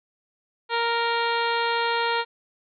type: harmonic tone with a mistuned harmonic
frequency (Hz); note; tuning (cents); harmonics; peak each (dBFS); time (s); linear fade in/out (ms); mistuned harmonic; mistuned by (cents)
466.2; A#4; 0; 1 / 2 / 3 / 4 / 5 / 6 / 7 / 8 / 9; -28 / -25 / -29 / -32 / -34 / -36 / -36 / -37 / -35; 0.69-2.25; 50; 8; -18
effects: none

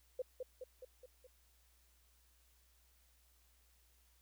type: tone with echo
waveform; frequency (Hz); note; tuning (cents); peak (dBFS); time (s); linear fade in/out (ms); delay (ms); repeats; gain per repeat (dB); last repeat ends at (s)
sine; 509; C5; -48; -36; 0.19-0.22; 5; 210; 5; -4; 1.27
effects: added 60 Hz sine -70 dBFS peak until 4.21 s + white hiss -73 dBFS RMS until 4.21 s

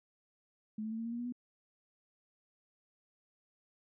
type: tone with pitch steps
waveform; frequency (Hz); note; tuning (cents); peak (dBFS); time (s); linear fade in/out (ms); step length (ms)
sine; 215.2 / 219.3 / 223.6 / 227.9 / 232.2 / 236.7 / 241.3 / 245.9; A3 / A3 / A3 / A#3 / A#3 / A#3 / B3 / B3; -38 / -6 / +28 / -39 / -7 / +27 / -40 / -7; -36; 0.78-1.324; 5; 68
effects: none

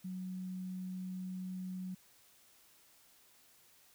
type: tone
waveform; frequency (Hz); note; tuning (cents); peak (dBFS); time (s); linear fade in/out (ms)
sine; 185; F#3; 0; -39; 0.04-1.95; 10
effects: white hiss -65 dBFS RMS until 3.94 s

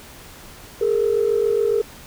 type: tone pair together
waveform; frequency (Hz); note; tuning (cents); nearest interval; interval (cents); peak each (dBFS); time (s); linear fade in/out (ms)
sine; 412.7 / 459.9; G#4 / A#4; -11 / -23; major second; 188; -18; 0.81-1.82; 5
effects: tanh soft clip ceiling -10 dBFS + pink hiss -42 dBFS RMS until 2.06 s

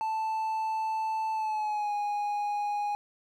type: tone with pitch glide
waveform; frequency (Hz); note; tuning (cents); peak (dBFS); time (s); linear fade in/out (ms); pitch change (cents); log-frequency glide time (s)
triangle; 880 to 825.8; A5 to G#5; 0 to -10; -26; 0.01-2.95; 0; -110; 1.33-1.93
effects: none

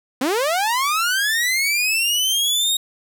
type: linear sweep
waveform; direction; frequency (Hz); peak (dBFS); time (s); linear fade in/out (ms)
sawtooth; up; 240 to 3772; -14; 0.21-2.77; 5
effects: none

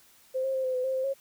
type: tone with pitch steps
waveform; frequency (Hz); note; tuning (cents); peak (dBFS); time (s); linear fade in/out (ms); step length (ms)
sine; 520 / 533 / 525 / 515 / 506 / 527 / 522 / 545; C5 / C5 / C5 / C5 / B4 / C5 / C5 / C#5; -11 / +32 / +6 / -28 / +42 / +12 / -4 / -29; -26; 0.34-1.14; 20; 100
effects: white hiss -59 dBFS RMS until 1.2 s

